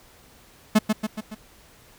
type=tone with echo; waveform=45% pulse; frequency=215.5 Hz; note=A3; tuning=36 cents flat; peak=-13 dBFS; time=0.75-0.79 s; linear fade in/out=10 ms; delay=140 ms; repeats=4; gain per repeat=-5 dB; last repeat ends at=1.35 s; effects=pink hiss -53 dBFS RMS until 1.98 s